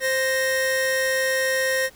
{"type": "tone pair together", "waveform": "45% pulse", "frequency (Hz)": [523.8, 1860], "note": ["C5", "A#6"], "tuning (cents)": [2, -4], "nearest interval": "octave + minor seventh", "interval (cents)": 2194, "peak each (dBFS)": -23, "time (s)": [0, 1.9], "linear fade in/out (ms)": 50, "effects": ["pink hiss -51 dBFS RMS until 1.95 s"]}